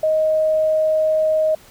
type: tone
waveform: sine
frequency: 626 Hz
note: D#5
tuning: 10 cents sharp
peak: -14 dBFS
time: 0.03-1.55 s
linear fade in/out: 5 ms
effects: pink hiss -47 dBFS RMS until 1.7 s